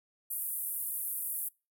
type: band-pass noise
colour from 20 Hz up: white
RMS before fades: -36 dBFS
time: 0.3-1.49 s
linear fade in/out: 10 ms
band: 9800 to 15000 Hz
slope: 48 dB/octave
effects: noise-tail reverb RT60 0.3 s tail -26 dB re dry